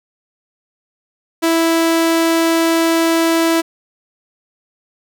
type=tone; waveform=sawtooth; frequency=329.6 Hz; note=E4; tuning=in tune; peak=-8 dBFS; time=1.42-3.62 s; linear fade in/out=20 ms; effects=none